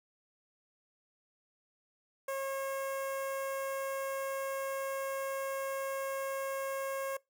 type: tone with notch filter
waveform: sawtooth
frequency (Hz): 542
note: C#5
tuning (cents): -39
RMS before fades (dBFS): -36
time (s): 2.28-7.17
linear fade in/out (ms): 5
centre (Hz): 4100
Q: 0.77
effects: noise-tail reverb RT60 0.2 s tail -23 dB re dry

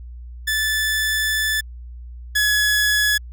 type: tone pair in turn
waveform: sawtooth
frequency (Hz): 1746 / 1694.3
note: A6 / G#6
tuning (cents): -14 / +34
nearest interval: minor second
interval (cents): 52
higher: first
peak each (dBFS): -15 / -12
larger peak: second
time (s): 0.47-1.61 / 2.35-3.18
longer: first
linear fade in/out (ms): 10
effects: added 60 Hz sine -33 dBFS peak until 3.32 s

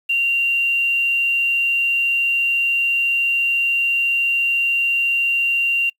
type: tone with quantisation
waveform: sine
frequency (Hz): 2767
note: F7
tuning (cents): -17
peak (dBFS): -15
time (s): 0.09-5.9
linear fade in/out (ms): 10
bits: 7
effects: noise-tail reverb RT60 0.1 s tail -26 dB re dry

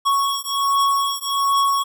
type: beating tone pair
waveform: square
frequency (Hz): 1108.7 / 1110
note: C#6 / C#6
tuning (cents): 0 / +2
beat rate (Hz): 1.3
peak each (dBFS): -21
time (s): 0.05-1.84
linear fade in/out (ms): 20
effects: none

